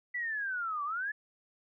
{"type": "linear two-way sweep", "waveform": "sine", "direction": "down then up", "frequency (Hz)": [1985, 1131, 1747], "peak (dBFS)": -32, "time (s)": [0.14, 1.12], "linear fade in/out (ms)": 10, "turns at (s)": 0.84, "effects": []}